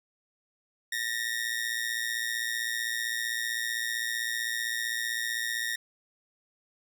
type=ring-modulated tone; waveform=sawtooth; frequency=1850 Hz; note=A#6; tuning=14 cents flat; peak=-23 dBFS; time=0.92-5.76 s; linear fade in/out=5 ms; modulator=57.8 Hz; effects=none